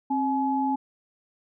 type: tone pair together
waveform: sine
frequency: 266.8 / 849 Hz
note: C4 / G#5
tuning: +34 / +38 cents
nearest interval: octave + minor sixth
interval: 2004 cents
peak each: -25 / -25 dBFS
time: 0.1-0.76 s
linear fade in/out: 10 ms
effects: none